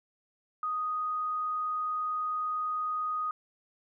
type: tone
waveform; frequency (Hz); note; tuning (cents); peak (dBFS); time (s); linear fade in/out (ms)
sine; 1244.5; D#6; 0; -29; 0.63-3.31; 2
effects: none